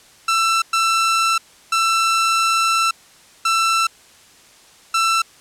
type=tone bursts at uneven times; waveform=sawtooth; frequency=1336 Hz; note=E6; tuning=23 cents sharp; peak=-11 dBFS; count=5; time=0.28-0.62 / 0.73-1.38 / 1.72-2.91 / 3.45-3.87 / 4.94-5.22 s; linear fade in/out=5 ms; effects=white hiss -48 dBFS RMS until 5.4 s + low-pass 9000 Hz 12 dB/octave